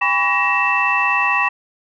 sine tone cluster, 805 / 994 / 1130 / 1890 / 2659 Hz, G5 / B5 / C#6 / A#6 / E7, +46 / +11 / +33 / +23 / +14 cents, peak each -24 / -21 / -21 / -20 / -18 dBFS, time 0.01-1.49 s, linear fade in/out 10 ms, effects tanh soft clip ceiling -3 dBFS

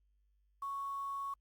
sine tone with quantisation, 1108.7 Hz, C#6, in tune, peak -37 dBFS, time 0.62-1.34 s, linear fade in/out 5 ms, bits 10, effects added 50 Hz sine -70 dBFS peak until 1.4 s + Opus 48 kbps

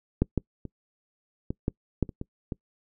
clicks, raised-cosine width 3 ms, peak -8 / -11 / -24 / -17 / -12 / -10 / -25 / -20 / -18 dBFS, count 9, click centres 0.22 / 0.377 / 0.653 / 1.505 / 1.681 / 2.027 / 2.092 / 2.214 / 2.522 s, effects noise-tail reverb RT60 0.1 s tail -25 dB re dry

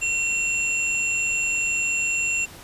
sine tone pair together, 2725 / 7275 Hz, F7 / A#8, -43 / -43 cents, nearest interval octave + perfect fourth, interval 1700 cents, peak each -22 / -27 dBFS, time 0.01-2.46 s, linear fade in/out 20 ms, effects pink hiss -43 dBFS RMS until 2.63 s + resampled to 32000 Hz

